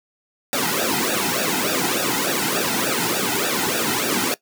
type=noise with flanger; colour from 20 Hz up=pink; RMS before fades=-21 dBFS; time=0.53-4.34 s; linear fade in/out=0 ms; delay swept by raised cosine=0.94 to 1.8 ms; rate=3.4 Hz; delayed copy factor=-0.9; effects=noise-tail reverb RT60 0.1 s tail -19 dB re dry + high-pass 200 Hz 12 dB/octave